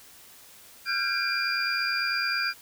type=tone cluster; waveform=sine; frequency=1380 / 1514 / 1603 / 2387 / 4799 Hz; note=F6 / F#6 / G6 / D7 / D8; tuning=-21 / +39 / +38 / +28 / +37 cents; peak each=-32 / -33 / -31 / -31 / -30 dBFS; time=0.85-2.54 s; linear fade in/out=50 ms; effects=white hiss -51 dBFS RMS until 2.61 s